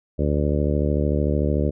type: harmonic tone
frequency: 73.42 Hz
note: D2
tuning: in tune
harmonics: 1 / 2 / 3 / 4 / 5 / 6 / 7 / 8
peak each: -22 / -25 / -27 / -28 / -29 / -30 / -30 / -31 dBFS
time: 0.18-1.71 s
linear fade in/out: 20 ms
effects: none